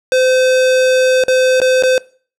square tone with dropouts, 514 Hz, C5, 31 cents flat, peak -10 dBFS, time 0.12-1.98 s, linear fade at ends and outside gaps 1 ms, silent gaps 1.238-1.282 / 1.602-1.616 / 1.825-1.835 s, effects noise-tail reverb RT60 0.4 s tail -21 dB re dry + low-pass 8000 Hz 12 dB/octave

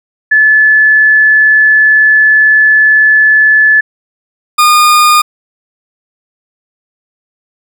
sine / 40% pulse tone pair in turn, 1729 / 1219.2 Hz, A6 / D#6, -31 / -36 cents, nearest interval tritone, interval 605 cents, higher first, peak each -3 dBFS, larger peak neither, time 0.31-3.81 / 4.58-5.22 s, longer first, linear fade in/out 10 ms, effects none

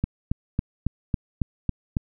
click train, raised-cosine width 5 ms, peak -10 dBFS, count 8, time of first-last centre 0.04-1.968 s, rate 3.63 Hz, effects none

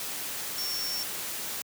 sine tone in noise, 5460 Hz, F8, 40 cents flat, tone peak -31 dBFS, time 0.58-1.03 s, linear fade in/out 2 ms, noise white, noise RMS -35 dBFS, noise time 0-1.62 s, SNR +1 dB, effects high-pass 100 Hz 12 dB/octave

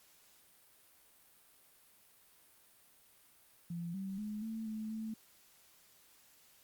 sine tone with pitch steps, 170.8 / 193.2 / 211.3 / 222.5 / 217.4 / 220.4 Hz, F3 / G3 / G#3 / A3 / A3 / A3, -38 / -25 / +30 / +20 / -21 / +3 cents, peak -38 dBFS, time 3.7-5.14 s, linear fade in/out 5 ms, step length 240 ms, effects white hiss -65 dBFS RMS until 6.63 s + Opus 48 kbps

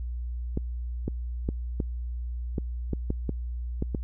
clicks, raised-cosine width 3 ms, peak -15 dBFS, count 10, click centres 0.574 / 1.08 / 1.489 / 1.802 / 2.582 / 2.933 / 3.104 / 3.293 / 3.824 / 3.948 s, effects added 60 Hz sine -30 dBFS peak until 4.03 s

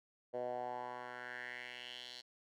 10% pulse tone with band-pass filter sweep, 123.47 Hz, B2, in tune, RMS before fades -45 dBFS, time 0.33-2.22 s, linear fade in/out 20 ms, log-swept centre 550 to 4200 Hz, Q 3.7, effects none

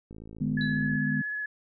click train, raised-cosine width 3 ms, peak -32 dBFS, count 47, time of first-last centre 0.11-0.954 s, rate 54.5 Hz
sine chord, G# diminished, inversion second, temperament just, 149.51 / 207.7 / 249.2 Hz, D3 / G#3 / B3, +31 / 0 / +16 cents, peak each -30 dBFS, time 0.4-1.22 s, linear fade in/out 10 ms
sine tone with vibrato, 1700 Hz, G#6, 40 cents sharp, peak -30 dBFS, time 0.57-1.46 s, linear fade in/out 5 ms, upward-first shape sine, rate 16 Hz, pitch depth 13 cents each way
sine tone with exponential decay, 3951 Hz, B7, in tune, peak -33 dBFS, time 0.61-0.89 s, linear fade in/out 1 ms, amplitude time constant 60 ms
effects none

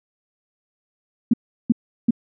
sine tone bursts, 233.1 Hz, A#3, in tune, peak -11 dBFS, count 3, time 1.31-2.108 s, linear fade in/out 5 ms, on 26 ms, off 360 ms, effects none

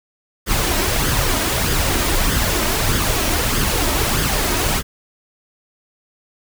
pink noise with flanger, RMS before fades -18 dBFS, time 0.46-4.83 s, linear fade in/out 50 ms, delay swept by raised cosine 0.6 to 3.2 ms, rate 1.6 Hz, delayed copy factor +0.5, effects none

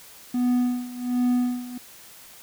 triangle tone with tremolo, 246.9 Hz, B3, in tune, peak -16 dBFS, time 0.34-1.78 s, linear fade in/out 5 ms, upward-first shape sine, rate 1.3 Hz, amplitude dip 85%, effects white hiss -47 dBFS RMS until 2.42 s

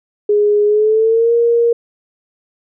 sine tone with pitch glide, 415.3 to 468.9 Hz, G#4 to A#4, 0 to +10 cents, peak -9 dBFS, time 0.29-1.73 s, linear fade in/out 5 ms, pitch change +210 cents, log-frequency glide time 0.66-1.33 s, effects none

